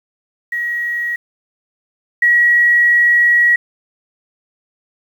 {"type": "tone pair in turn", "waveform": "sine", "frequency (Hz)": [1904, 1913.9], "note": ["A#6", "A#6"], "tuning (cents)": [36, 45], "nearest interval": "unison", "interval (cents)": 9, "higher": "second", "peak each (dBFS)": [-17, -8], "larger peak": "second", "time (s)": [[0.52, 1.16], [2.22, 3.56]], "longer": "second", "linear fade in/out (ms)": 5, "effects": ["7-bit"]}